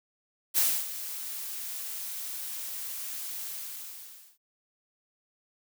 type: noise with ADSR envelope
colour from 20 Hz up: blue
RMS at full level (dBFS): -23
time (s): 0.54-4.38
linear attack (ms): 35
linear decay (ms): 280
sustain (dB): -14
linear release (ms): 940
effects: none